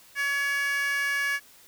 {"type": "tone with high-pass filter", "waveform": "15% pulse", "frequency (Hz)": 564, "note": "C#5", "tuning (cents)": 30, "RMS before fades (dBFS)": -27, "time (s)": [0.15, 1.4], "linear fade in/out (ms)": 50, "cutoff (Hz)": 1800, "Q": 3.8, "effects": ["white hiss -54 dBFS RMS until 1.67 s"]}